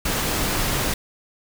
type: noise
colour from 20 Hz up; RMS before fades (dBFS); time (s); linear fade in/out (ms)
pink; -23; 0.05-0.94; 5
effects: none

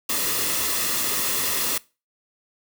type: noise with comb filter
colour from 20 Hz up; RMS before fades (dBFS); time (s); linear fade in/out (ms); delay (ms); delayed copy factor
white; -24; 0.09-1.78; 5; 1.3; -0.5
effects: noise-tail reverb RT60 0.3 s tail -22 dB re dry

